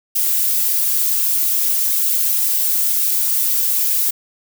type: noise with flanger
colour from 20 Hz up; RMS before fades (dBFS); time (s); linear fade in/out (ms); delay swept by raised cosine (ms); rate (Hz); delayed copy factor
violet; -17; 0.15-4.11; 10; 2 to 3.4; 2.8; -0.8
effects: none

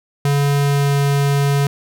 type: tone with pitch glide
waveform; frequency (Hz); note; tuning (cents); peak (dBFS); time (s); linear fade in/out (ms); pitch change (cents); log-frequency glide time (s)
square; 142.1 to 141.2; C#3 to C#3; +43 to +32; -14; 0.25-1.67; 2; -11; 0.57-0.96
effects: none

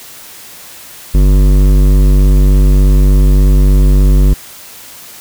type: tone with hard clipping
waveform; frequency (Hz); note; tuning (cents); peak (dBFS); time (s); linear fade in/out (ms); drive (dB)
sine; 48.32; G1; -24; -6; 1.14-4.34; 10; 14
effects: white hiss -33 dBFS RMS until 5.2 s

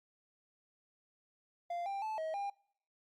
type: tone with pitch steps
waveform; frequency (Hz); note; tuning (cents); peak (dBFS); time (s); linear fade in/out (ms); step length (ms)
triangle; 694 / 791 / 871 / 636 / 802; F5 / G5 / A5 / D#5 / G5; -11 / +15 / -18 / +38 / +39; -34; 1.7-2.5; 5; 160
effects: noise-tail reverb RT60 0.6 s tail -24 dB re dry + Opus 48 kbps

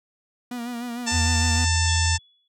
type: tone with vibrato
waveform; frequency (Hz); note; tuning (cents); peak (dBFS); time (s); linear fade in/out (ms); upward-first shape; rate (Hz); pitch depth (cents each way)
45% pulse; 240; B3; -49; -29; 0.51-1.65; 5; sine; 6.6; 51
type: harmonic tone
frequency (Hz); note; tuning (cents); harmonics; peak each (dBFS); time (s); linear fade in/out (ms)
890; A5; +20; 1 / 2 / 3 / 4 / 5 / 6 / 7 / 8 / 9; -31 / -29 / -32 / -33 / -35 / -29 / -32 / -31 / -32; 1.06-2.18; 20
type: tone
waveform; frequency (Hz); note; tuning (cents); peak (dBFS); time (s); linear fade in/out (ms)
sine; 84.1; E2; +35; -20; 1.11-2.19; 50
type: tone with exponential decay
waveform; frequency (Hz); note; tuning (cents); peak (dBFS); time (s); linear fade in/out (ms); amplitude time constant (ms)
sine; 3403; G#7; +41; -30; 1.88-2.48; 5; 130
effects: none

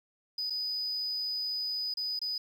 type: tone with dropouts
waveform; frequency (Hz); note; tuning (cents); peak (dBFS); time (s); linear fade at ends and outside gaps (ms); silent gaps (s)
sine; 4978; D#8; 0; -29; 0.38-2.38; 5; 0.499-0.504 / 1.94-1.971 / 2.192-2.215
effects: tanh soft clip ceiling -29 dBFS + 10-bit

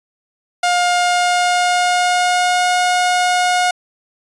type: tone with pitch glide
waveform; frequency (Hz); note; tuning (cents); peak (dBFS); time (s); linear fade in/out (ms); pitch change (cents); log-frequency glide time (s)
sawtooth; 710 to 721.2; F5 to F#5; +28 to -45; -9; 0.63-3.71; 5; +27; 0.91-2.71
effects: resampled to 22050 Hz

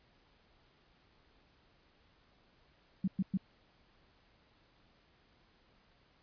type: tone bursts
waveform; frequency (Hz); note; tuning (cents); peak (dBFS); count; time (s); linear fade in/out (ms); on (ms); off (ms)
sine; 190; F#3; +46; -28; 3; 3.04-3.374; 5; 38; 110
effects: pink hiss -68 dBFS RMS until 6.22 s + resampled to 11025 Hz

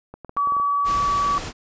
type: clicks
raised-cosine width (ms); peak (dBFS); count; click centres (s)
1; -23; 8; 0.14 / 0.247 / 0.294 / 0.366 / 0.473 / 0.522 / 0.567 / 0.599
type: tone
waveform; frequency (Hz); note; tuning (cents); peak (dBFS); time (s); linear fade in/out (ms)
sine; 1142; D6; -49; -18; 0.37-1.38; 0
type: noise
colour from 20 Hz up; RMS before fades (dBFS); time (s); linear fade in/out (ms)
pink; -31; 0.84-1.53; 50
effects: resampled to 16000 Hz

